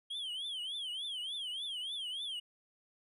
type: tone with vibrato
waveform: triangle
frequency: 3200 Hz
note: G7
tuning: 35 cents sharp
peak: -36 dBFS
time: 0.1-2.4 s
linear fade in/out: 10 ms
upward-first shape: triangle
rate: 3.4 Hz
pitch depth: 200 cents each way
effects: resampled to 32000 Hz